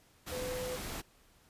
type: tone in noise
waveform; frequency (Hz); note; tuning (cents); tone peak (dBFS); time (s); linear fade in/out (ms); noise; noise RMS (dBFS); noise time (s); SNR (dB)
sine; 504; B4; +35; -37; 0.31-0.77; 20; pink; -41; 0.26-1.02; +1
effects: pink hiss -65 dBFS RMS until 1.49 s + resampled to 32000 Hz